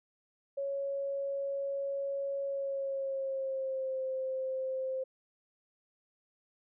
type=tone with pitch glide; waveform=sine; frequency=554.4 to 524.2 Hz; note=C#5 to C5; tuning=0 to +3 cents; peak=-32 dBFS; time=0.57-5.04 s; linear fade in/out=10 ms; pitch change=-97 cents; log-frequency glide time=2.45-4 s; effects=none